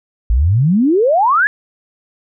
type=exponential sweep; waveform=sine; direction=up; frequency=51.91 to 1751 Hz; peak=-9 dBFS; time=0.3-1.47 s; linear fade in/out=0 ms; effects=none